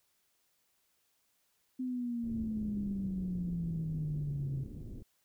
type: exponential sweep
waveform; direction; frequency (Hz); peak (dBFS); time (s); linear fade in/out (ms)
sine; down; 257.9 to 133; -33; 1.79-4.64; 10
type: low-pass noise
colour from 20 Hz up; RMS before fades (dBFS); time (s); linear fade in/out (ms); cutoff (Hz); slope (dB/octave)
pink; -45; 2.23-5.03; 10; 330; 24
effects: white hiss -75 dBFS RMS until 5.24 s